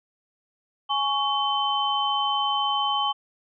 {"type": "tone cluster", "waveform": "sine", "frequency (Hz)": [834, 1114, 3073], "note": ["G#5", "C#6", "G7"], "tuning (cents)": [7, 8, -35], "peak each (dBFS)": -26, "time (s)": [0.89, 3.13], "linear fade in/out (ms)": 20, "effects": []}